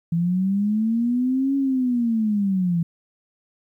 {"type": "linear two-way sweep", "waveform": "sine", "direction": "up then down", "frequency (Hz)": [164.81, 277.2, 164.81], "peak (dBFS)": -18, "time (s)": [0.12, 2.83], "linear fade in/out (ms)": 5, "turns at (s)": 1.56, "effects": ["10-bit"]}